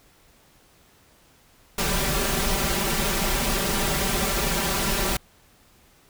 pink noise with comb filter, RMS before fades -24 dBFS, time 1.78-5.17 s, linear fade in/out 5 ms, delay 5.1 ms, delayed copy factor +0.85, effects pink hiss -57 dBFS RMS until 6.09 s

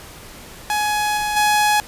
sawtooth tone with level steps, 840 Hz, G#5, 19 cents sharp, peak -14 / -16 / -10 dBFS, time 0.7-1.8 s, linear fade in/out 0 ms, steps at 1.17 / 1.36 s, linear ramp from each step 10 ms, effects pink hiss -39 dBFS RMS until 1.87 s + resampled to 32000 Hz

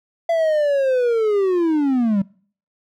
triangle linear sweep, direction down, 676 to 189.2 Hz, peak -13 dBFS, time 0.29-2.22 s, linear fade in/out 5 ms, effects noise-tail reverb RT60 0.5 s tail -24 dB re dry

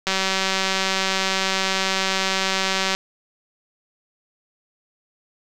click train, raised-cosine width 0.2 ms, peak -4 dBFS, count 551, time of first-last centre 0.07-2.95 s, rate 191 Hz, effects 7-bit

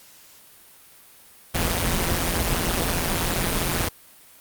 pink noise with amplitude modulation, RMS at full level -20 dBFS, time 1.54-3.89 s, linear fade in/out 10 ms, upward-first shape sine, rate 172 Hz, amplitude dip 80%, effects white hiss -50 dBFS RMS until 4.4 s + Opus 48 kbps

